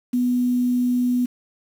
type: tone with quantisation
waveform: sine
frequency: 246.9 Hz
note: B3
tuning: in tune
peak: -17 dBFS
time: 0.13-1.26 s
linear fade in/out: 10 ms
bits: 7
effects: none